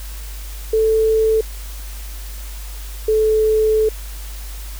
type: tone pair in turn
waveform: sine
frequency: 440.9 / 435.1 Hz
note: A4 / A4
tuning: +4 / -19 cents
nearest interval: unison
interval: 23 cents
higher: first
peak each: -12 dBFS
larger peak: neither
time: 0.73-1.41 / 3.08-3.89 s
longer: second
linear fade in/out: 5 ms
effects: added 50 Hz sine -28 dBFS peak until 4.79 s + white hiss -38 dBFS RMS until 4.79 s